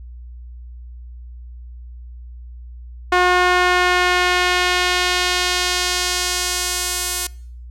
sawtooth tone with band-pass filter sweep, 360 Hz, F#4, 47 cents flat, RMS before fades -18 dBFS, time 3.12-7.27 s, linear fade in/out 5 ms, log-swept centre 1300 to 9500 Hz, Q 0.88, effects noise-tail reverb RT60 0.6 s tail -25 dB re dry + added 60 Hz sine -33 dBFS peak until 7.7 s

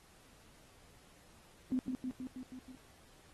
sine tone with echo, 255.7 Hz, C4, 40 cents flat, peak -30 dBFS, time 1.72-1.79 s, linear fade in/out 0 ms, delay 160 ms, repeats 6, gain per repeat -3 dB, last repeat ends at 2.75 s, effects pink hiss -63 dBFS RMS until 3.33 s + AAC 32 kbps

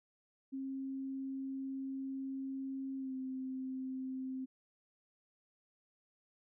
sine tone with pitch glide, 268.2 to 261.2 Hz, C4 to C4, +43 to -3 cents, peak -38 dBFS, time 0.52-4.46 s, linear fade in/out 20 ms, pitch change -46 cents, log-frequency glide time 2.97-3.14 s, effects none

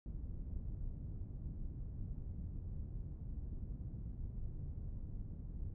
pink low-pass noise, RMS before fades -44 dBFS, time 0.06-5.74 s, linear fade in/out 2 ms, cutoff 130 Hz, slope 12 dB/octave, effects none

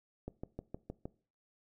click train, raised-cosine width 2 ms, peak -27 dBFS, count 6, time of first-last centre 0.28-1.055 s, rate 6.45 Hz, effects noise-tail reverb RT60 0.4 s tail -20 dB re dry

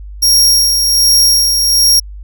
sawtooth tone with tremolo, 5588 Hz, F8, in tune, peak -3 dBFS, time 0.22-2 s, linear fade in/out 10 ms, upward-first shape sine, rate 1.3 Hz, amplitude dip 40%, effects added 50 Hz sine -26 dBFS peak until 2.23 s

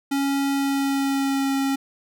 square tone with pitch glide, 277.2 to 272.6 Hz, C#4 to C#4, 0 to -29 cents, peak -21 dBFS, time 0.11-1.76 s, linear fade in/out 10 ms, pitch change -29 cents, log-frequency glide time 0.5-1.53 s, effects none

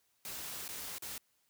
white noise with dropouts, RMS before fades -43 dBFS, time 0.25-1.18 s, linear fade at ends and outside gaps 1 ms, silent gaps 0.68-0.689 / 0.983-1.022 s, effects white hiss -75 dBFS RMS until 1.49 s

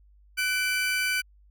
35% pulse tone pair together, 1498 / 2330 Hz, F#6 / D7, +21 / -14 cents, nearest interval minor sixth, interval 765 cents, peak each -26 / -25 dBFS, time 0.37-1.22 s, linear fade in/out 20 ms, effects added 50 Hz sine -54 dBFS peak until 1.5 s

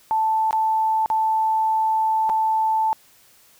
sine tone with dropouts, 880 Hz, A5, in tune, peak -17 dBFS, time 0.11-2.93 s, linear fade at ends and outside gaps 0 ms, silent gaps 0.509-0.529 / 1.06-1.101 / 2.293-2.298 s, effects white hiss -54 dBFS RMS until 3.59 s

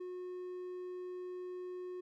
triangle tone, 362.9 Hz, F#4, 34 cents flat, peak -39 dBFS, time 0-2.01 s, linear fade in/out 10 ms, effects none

